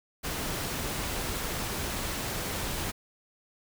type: noise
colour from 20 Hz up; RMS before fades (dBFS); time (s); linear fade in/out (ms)
pink; -33; 0.23-2.92; 20
effects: none